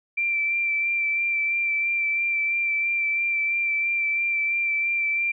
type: tone with vibrato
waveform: sine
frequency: 2349 Hz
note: D7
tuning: in tune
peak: -21 dBFS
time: 0.17-5.32 s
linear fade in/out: 10 ms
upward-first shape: sine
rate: 3 Hz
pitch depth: 20 cents each way
effects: none